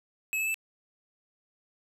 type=tone with pitch steps; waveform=square; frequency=2582 / 2609 / 2636 Hz; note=E7 / E7 / E7; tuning=-37 / -18 / -1 cents; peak=-28 dBFS; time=0.33-0.543 s; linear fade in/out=0 ms; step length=71 ms; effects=none